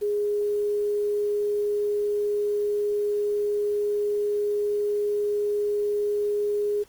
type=tone with quantisation; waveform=sine; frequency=413.8 Hz; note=G#4; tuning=6 cents flat; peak=-22 dBFS; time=0.01-6.84 s; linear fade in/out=20 ms; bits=8; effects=pink hiss -57 dBFS RMS until 6.88 s + Opus 24 kbps